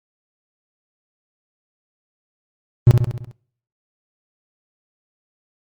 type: tone with echo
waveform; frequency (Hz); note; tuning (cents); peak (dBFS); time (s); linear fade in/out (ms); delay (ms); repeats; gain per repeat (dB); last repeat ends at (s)
triangle; 120.2; B2; -46; -3; 2.87-2.91; 0; 67; 6; -5; 3.312
effects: noise-tail reverb RT60 0.6 s tail -25 dB re dry + Opus 32 kbps